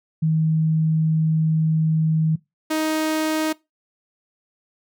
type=tone pair in turn; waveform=sine / sawtooth; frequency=158.6 / 313.1 Hz; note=D#3 / D#4; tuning=+33 / +11 cents; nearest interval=octave; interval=1178 cents; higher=second; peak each=-16 dBFS; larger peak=neither; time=0.22-2.36 / 2.7-3.53 s; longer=first; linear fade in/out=10 ms; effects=noise-tail reverb RT60 0.2 s tail -21 dB re dry